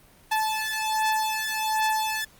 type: beating tone pair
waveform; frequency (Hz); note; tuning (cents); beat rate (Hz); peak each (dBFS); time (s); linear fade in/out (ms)
sawtooth; 870 / 871.3; A5 / A5; -20 / -17; 1.3; -23 / -23; 0.31-2.25; 10
effects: pink hiss -55 dBFS RMS until 2.39 s + Opus 32 kbps